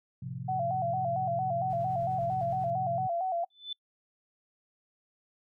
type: chord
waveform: sine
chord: F major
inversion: first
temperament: equal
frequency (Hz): 110 / 130.81 / 174.61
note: A2 / C3 / F3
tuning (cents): 0 / 0 / 0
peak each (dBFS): -42 / -37 / -42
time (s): 0.22-3.07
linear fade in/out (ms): 5
type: tone with vibrato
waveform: sine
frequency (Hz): 716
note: F5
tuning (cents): +43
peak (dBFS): -28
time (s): 0.48-3.45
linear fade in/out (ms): 10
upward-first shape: square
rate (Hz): 4.4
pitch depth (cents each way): 82
type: noise with tremolo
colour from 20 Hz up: brown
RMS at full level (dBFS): -47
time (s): 1.7-2.7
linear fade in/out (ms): 0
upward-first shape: sine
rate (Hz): 10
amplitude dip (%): 45
type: tone with exponential growth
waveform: sine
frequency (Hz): 3511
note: A7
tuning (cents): -4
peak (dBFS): -31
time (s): 3.5-3.73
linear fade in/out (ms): 5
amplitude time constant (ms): 50
effects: noise-tail reverb RT60 0.1 s tail -26 dB re dry + high-pass 60 Hz 12 dB/octave